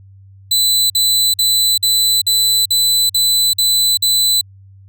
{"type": "tone bursts", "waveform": "sawtooth", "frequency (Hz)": 4000, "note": "B7", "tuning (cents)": 21, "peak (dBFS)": -8, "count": 9, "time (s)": [0.51, 4.412], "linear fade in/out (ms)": 5, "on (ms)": 390, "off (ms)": 49, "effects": ["added 97 Hz sine -39 dBFS peak until 4.88 s"]}